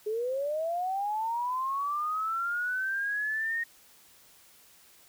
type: linear sweep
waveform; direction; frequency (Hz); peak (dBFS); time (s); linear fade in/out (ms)
sine; up; 415.3 to 1864.7; -28; 0.06-3.64; 10
effects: white hiss -58 dBFS RMS until 5.08 s